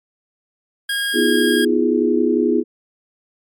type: tone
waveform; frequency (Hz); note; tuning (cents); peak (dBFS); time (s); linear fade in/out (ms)
25% pulse; 1630; G#6; -33; -15; 0.89-1.65; 5
type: chord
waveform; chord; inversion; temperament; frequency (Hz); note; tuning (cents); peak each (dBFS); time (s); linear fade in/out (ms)
sine; F half-diminished seventh; second; equal with one note detuned; 246.9 / 317.7 / 349.2 / 415.3; Cb4 / Eb4 / F4 / Ab4; 0 / +36 / 0 / 0; -19; 1.13-2.64; 50
effects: MP3 96 kbps